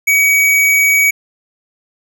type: tone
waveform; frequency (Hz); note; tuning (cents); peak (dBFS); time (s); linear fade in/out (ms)
square; 2264; C#7; +36; -9; 0.07-1.11; 10
effects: none